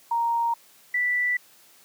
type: tone pair in turn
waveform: sine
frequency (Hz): 932.3 / 1971.3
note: A#5 / B6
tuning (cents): 0 / -4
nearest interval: octave + minor second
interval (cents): 1296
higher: second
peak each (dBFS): -21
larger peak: neither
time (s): 0.11-0.54 / 0.94-1.37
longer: neither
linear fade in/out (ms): 5
effects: white hiss -55 dBFS RMS until 1.84 s + high-pass 150 Hz 12 dB/octave